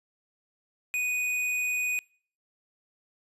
triangle tone with tanh clipping, 2483 Hz, D#7, 4 cents flat, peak -28 dBFS, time 0.94-1.99 s, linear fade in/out 0 ms, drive 17 dB, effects noise-tail reverb RT60 0.5 s tail -26 dB re dry + resampled to 32000 Hz

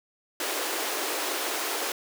pink high-pass noise, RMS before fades -30 dBFS, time 0.4-1.92 s, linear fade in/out 2 ms, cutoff 310 Hz, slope 48 dB/octave, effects none

